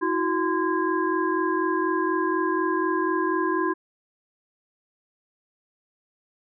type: tone cluster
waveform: sine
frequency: 323.4 / 367.5 / 1030 / 1637 Hz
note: E4 / F#4 / C6 / G#6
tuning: -33 / -12 / -28 / -25 cents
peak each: -26 / -26 / -26 / -31 dBFS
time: 0.01-3.74 s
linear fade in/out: 20 ms
effects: none